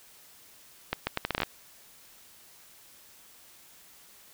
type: accelerating click train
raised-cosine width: 0.3 ms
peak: -11 dBFS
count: 10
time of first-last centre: 0.93-1.433 s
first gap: 140 ms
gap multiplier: 0.74
effects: white hiss -55 dBFS RMS until 4.33 s